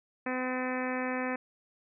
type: harmonic tone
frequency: 254.8 Hz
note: C4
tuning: 46 cents flat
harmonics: 1 / 2 / 3 / 4 / 5 / 6 / 7 / 8 / 9 / 10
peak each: -34 / -36 / -40 / -41 / -43 / -44 / -39 / -44 / -44 / -46 dBFS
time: 0.26-1.36 s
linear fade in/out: 5 ms
effects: none